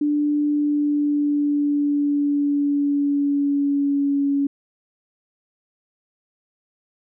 sine tone with pitch glide, 294.6 to 280.8 Hz, D4 to C#4, +6 to +22 cents, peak -17 dBFS, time 0.01-4.47 s, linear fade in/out 5 ms, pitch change -84 cents, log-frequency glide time 0.46-4.34 s, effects none

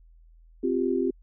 sine chord, C suspended fourth, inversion none, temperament equal, 261.6 / 349.2 / 392 Hz, C4 / F4 / G4, 0 / 0 / 0 cents, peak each -27 dBFS, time 0.63-1.11 s, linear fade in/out 10 ms, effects added 41 Hz sine -51 dBFS peak until 1.22 s

